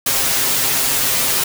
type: noise with comb filter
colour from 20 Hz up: white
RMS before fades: -17 dBFS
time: 0.06-1.44 s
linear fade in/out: 5 ms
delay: 7.5 ms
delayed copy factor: +0.7
effects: none